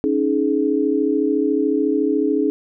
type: chord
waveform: sine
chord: C# suspended second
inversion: none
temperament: equal with one note detuned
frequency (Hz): 277.2 / 311.1 / 422.1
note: C#4 / D#4 / G#4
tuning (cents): 0 / 0 / +28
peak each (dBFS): -20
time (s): 0.04-2.5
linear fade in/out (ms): 0
effects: none